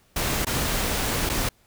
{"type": "noise with dropouts", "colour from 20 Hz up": "pink", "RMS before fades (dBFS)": -25, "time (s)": [0.16, 1.49], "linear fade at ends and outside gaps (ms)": 5, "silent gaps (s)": [[0.449, 0.467], [1.293, 1.297]], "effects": ["pink hiss -61 dBFS RMS until 1.66 s"]}